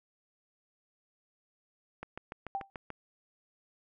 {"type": "click train", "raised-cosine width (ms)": 0.5, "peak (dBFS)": -25, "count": 7, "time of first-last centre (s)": [2.03, 2.903], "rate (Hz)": 6.87}
{"type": "tone with exponential decay", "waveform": "sine", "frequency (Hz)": 784, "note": "G5", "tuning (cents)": 0, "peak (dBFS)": -28, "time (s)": [2.55, 2.7], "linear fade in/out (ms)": 0, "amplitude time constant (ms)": 32}
{"effects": []}